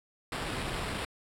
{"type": "noise with sample-and-hold", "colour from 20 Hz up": "pink", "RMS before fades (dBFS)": -35, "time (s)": [0.32, 1.05], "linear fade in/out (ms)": 2, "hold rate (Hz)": 6300, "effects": ["low-pass 11000 Hz 12 dB/octave"]}